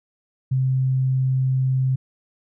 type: tone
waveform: sine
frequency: 130.9 Hz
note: C3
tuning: 1 cent sharp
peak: -17 dBFS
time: 0.51-1.96 s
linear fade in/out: 10 ms
effects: none